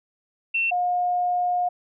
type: tone pair in turn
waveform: sine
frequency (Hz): 2700 / 715.1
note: E7 / F5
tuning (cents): +41 / +41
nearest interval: octave + major seventh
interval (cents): 2300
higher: first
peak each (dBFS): -20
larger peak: neither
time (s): 0.54-0.71 / 0.71-1.69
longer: second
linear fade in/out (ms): 10
effects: none